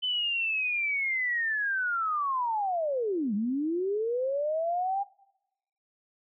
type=linear two-way sweep; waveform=sine; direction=down then up; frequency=3043 to 196 to 808 Hz; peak=-26 dBFS; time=0.02-5.04 s; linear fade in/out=20 ms; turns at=3.34 s; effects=noise-tail reverb RT60 0.9 s tail -23 dB re dry